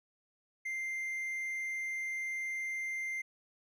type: tone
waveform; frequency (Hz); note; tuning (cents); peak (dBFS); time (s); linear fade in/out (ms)
triangle; 2093; C7; 0; -33; 0.65-3.22; 10
effects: none